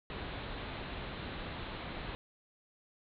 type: low-pass noise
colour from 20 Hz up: pink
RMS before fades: -42 dBFS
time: 0.1-2.15 s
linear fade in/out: 0 ms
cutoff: 4100 Hz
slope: 96 dB/octave
effects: none